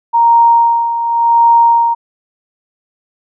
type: tone with tremolo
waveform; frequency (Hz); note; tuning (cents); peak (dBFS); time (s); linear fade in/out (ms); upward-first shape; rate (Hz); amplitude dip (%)
sine; 932.3; A#5; 0; -4; 0.13-1.95; 20; sine; 0.89; 65
effects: none